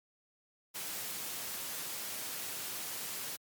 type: noise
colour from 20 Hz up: white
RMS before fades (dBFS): -40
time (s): 0.74-3.37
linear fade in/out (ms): 20
effects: high-pass 100 Hz 12 dB/octave + MP3 96 kbps